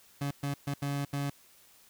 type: tone bursts at uneven times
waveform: 30% pulse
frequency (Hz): 141.5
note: C#3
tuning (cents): +36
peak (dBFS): -28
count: 5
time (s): 0.21-0.31 / 0.43-0.54 / 0.67-0.74 / 0.82-1.05 / 1.13-1.3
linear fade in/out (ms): 5
effects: white hiss -60 dBFS RMS until 1.89 s